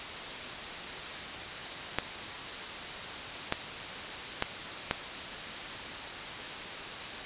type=clicks; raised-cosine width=0.3 ms; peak=-10 dBFS; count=4; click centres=1.986 / 3.524 / 4.424 / 4.911 s; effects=white hiss -38 dBFS RMS until 7.25 s + resampled to 8000 Hz